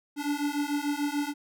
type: beating tone pair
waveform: square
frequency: 286.9 / 293.7 Hz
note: D4 / D4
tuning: -40 / 0 cents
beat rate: 6.8 Hz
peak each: -31 dBFS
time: 0.16-1.34 s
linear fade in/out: 50 ms
effects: none